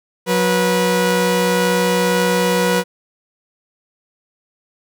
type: tone pair together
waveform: sawtooth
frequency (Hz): 182.7 / 487.8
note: F#3 / B4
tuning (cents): -22 / -21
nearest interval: octave + perfect fourth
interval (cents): 1701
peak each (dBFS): -14 / -12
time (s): 0.26-2.84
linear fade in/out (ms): 50
effects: none